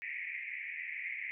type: band-pass noise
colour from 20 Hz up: white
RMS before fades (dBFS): -41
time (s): 0.02-1.31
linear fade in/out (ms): 0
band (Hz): 1900 to 2400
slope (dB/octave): 96
effects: none